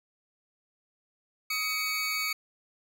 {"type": "tone pair together", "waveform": "25% pulse", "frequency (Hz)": [1261.1, 2247], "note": ["D#6", "C#7"], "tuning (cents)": [23, 23], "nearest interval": "minor seventh", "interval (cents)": 1000, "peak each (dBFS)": [-33, -25], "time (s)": [1.5, 2.33], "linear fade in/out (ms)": 5, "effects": []}